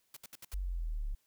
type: noise bursts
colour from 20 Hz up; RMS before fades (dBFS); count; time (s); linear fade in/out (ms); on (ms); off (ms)
white; -48; 5; 0.14-0.542; 2; 26; 68
type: exponential sweep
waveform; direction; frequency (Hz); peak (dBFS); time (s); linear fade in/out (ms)
sine; down; 49 to 34; -33; 0.53-1.15; 10
effects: white hiss -75 dBFS RMS until 1.26 s